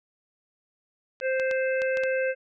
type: clicks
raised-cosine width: 0.2 ms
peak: -19 dBFS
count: 6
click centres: 1.201 / 1.398 / 1.512 / 1.819 / 1.972 / 2.036 s
type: harmonic tone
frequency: 523.3 Hz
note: C5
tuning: in tune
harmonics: 1 / 3 / 4 / 5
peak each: -24 / -31 / -38 / -36 dBFS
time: 1.21-2.35 s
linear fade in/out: 50 ms
effects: none